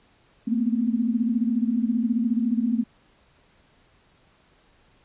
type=tone cluster; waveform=sine; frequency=223 / 241.9 / 256.5 Hz; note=A3 / B3 / C4; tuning=+23 / -36 / -34 cents; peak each=-23 / -25 / -28 dBFS; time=0.47-2.84 s; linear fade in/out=10 ms; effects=pink hiss -60 dBFS RMS until 5.04 s + resampled to 8000 Hz